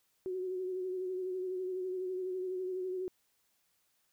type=tone with vibrato; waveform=sine; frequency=370 Hz; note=F#4; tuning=in tune; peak=-34 dBFS; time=0.26-3.08 s; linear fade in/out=0 ms; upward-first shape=sine; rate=12 Hz; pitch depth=34 cents each way; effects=white hiss -75 dBFS RMS until 4.12 s